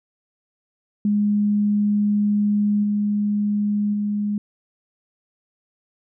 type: tone with level steps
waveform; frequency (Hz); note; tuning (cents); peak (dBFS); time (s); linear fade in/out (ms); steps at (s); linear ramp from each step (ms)
sine; 206.9; G#3; -6; -16 / -18 / -20; 1.05-4.38; 2; 2.83 / 3.93; 10
effects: none